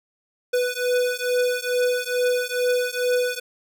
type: beating tone pair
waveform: square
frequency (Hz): 493.9 / 496.2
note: B4 / B4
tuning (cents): 0 / +8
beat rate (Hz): 2.3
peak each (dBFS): -24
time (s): 0.53-3.4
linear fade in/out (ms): 10
effects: none